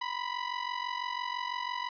sawtooth ring-modulated tone, 987.8 Hz, B5, in tune, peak -26 dBFS, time 0.01-1.89 s, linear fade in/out 5 ms, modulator 23 Hz, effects resampled to 11025 Hz

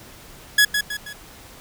sawtooth tone with echo, 1682 Hz, G#6, 22 cents sharp, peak -8 dBFS, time 0.58-0.65 s, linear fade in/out 5 ms, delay 160 ms, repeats 3, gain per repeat -7 dB, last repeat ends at 1.13 s, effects pink hiss -44 dBFS RMS until 1.6 s

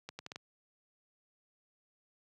accelerating click train, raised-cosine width 0.2 ms, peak -25 dBFS, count 5, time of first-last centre 0.09-0.359 s, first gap 100 ms, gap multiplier 0.74, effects high-pass 100 Hz 12 dB/octave

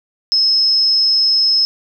sine tone with amplitude modulation, 5180 Hz, E8, 31 cents flat, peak -9 dBFS, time 0.32-1.65 s, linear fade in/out 0 ms, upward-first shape sine, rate 291 Hz, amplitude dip 30%, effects none

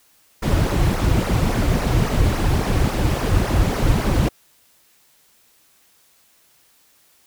brown noise with flanger, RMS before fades -18 dBFS, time 0.42-4.29 s, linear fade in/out 10 ms, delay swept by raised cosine 0.25 to 5.05 ms, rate 3.6 Hz, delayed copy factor -0.7, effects white hiss -57 dBFS RMS until 7.26 s

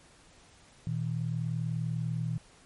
sine tone pair together, 120 / 160.18 Hz, B2 / E3, -49 / -49 cents, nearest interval perfect fourth, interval 500 cents, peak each -32 / -32 dBFS, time 0.87-2.38 s, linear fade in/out 0 ms, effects pink hiss -58 dBFS RMS until 2.65 s + MP3 48 kbps

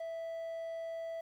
triangle tone with quantisation, 659.3 Hz, E5, in tune, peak -36 dBFS, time 0-1.21 s, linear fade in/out 5 ms, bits 11, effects none

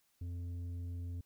triangle tone with tanh clipping, 87.31 Hz, F2, in tune, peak -40 dBFS, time 0.21-1.21 s, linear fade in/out 5 ms, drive 11 dB, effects white hiss -75 dBFS RMS until 1.25 s

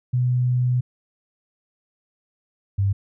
sine tone pair in turn, 124.8 / 98.71 Hz, B2 / G2, +19 / +13 cents, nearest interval major third, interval 406 cents, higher first, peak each -17 dBFS, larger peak neither, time 0.13-0.81 / 2.78-2.93 s, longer first, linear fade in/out 10 ms, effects none

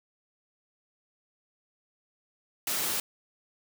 white high-pass noise, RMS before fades -30 dBFS, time 2.67-3 s, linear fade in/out 2 ms, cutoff 120 Hz, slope 12 dB/octave, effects none

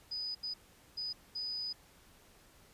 sine tone bursts at uneven times, 4978 Hz, D#8, in tune, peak -36 dBFS, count 4, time 0.11-0.35 / 0.43-0.54 / 0.97-1.13 / 1.35-1.73 s, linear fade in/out 10 ms, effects pink hiss -62 dBFS RMS until 2.73 s + resampled to 32000 Hz

